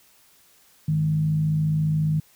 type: tone with frequency modulation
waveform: sine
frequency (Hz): 154.9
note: D#3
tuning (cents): -7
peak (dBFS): -19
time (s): 0.88-2.2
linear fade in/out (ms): 5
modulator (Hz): 54.5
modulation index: 0.34
effects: white hiss -57 dBFS RMS until 2.35 s